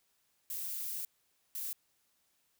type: noise bursts at uneven times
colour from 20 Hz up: violet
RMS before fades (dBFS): -39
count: 2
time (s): 0.5-1.05 / 1.55-1.73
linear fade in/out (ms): 2
effects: white hiss -75 dBFS RMS until 2.59 s